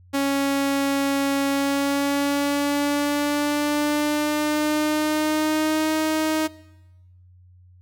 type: tone with pitch glide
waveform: sawtooth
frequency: 277.4 to 313.2 Hz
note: C#4 to D#4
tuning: +1 to +11 cents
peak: -16 dBFS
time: 0.13-6.48 s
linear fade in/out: 20 ms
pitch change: +210 cents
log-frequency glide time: 1.5-5.93 s
effects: noise-tail reverb RT60 1.0 s tail -21 dB re dry + added 90 Hz sine -48 dBFS peak until 7.81 s